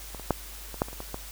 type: clicks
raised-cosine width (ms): 1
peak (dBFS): -25 / -27 / -8 / -26 / -9 / -27 / -28 / -22 / -19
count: 9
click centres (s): 0.147 / 0.197 / 0.307 / 0.743 / 0.819 / 0.885 / 0.93 / 1.004 / 1.144
effects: added 50 Hz sine -43 dBFS peak until 1.31 s + white hiss -44 dBFS RMS until 1.31 s